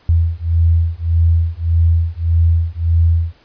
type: beating tone pair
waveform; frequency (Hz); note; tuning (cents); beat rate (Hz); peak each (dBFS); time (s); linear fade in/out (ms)
sine; 82.5 / 84.2; E2 / E2; +2 / +37; 1.7; -14; 0.09-3.33; 0
effects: pink hiss -51 dBFS RMS until 3.44 s + resampled to 11025 Hz